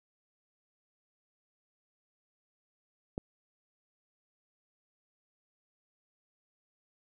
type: click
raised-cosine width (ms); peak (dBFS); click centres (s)
2; -21; 3.179
effects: none